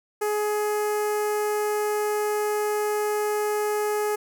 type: tone with notch filter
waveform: sawtooth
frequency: 420 Hz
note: G#4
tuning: 19 cents sharp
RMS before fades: -25 dBFS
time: 0.21-4.16 s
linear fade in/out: 10 ms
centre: 3600 Hz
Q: 0.73
effects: none